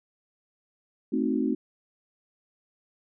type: chord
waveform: sine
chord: A diminished seventh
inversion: none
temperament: equal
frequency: 220 / 261.6 / 311.1 / 370 Hz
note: A3 / C4 / Eb4 / Gb4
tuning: 0 / 0 / 0 / 0 cents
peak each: -29 / -27 / -29 / -32 dBFS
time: 1.12-1.55 s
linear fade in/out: 10 ms
effects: none